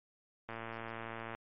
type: click train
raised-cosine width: 0.5 ms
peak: -27 dBFS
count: 99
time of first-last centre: 0.49-1.35 s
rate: 114 Hz
effects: MP3 32 kbps